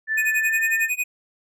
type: tone with pitch glide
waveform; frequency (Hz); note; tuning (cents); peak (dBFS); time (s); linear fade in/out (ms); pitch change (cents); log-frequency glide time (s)
sine; 1760 to 1797; A6 to A6; 0 to +36; -20; 0.07-0.9; 50; +36; 0.38-0.66
type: tone with tremolo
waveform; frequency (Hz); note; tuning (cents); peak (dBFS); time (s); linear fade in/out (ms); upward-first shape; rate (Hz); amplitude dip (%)
square; 2489; D#7; 0; -20; 0.17-1.04; 10; sine; 11; 95
effects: none